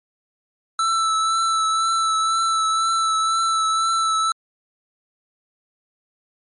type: tone with vibrato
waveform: square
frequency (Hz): 1322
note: E6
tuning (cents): +5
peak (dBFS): -18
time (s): 0.79-4.32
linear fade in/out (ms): 2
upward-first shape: triangle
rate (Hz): 2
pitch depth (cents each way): 23
effects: MP3 48 kbps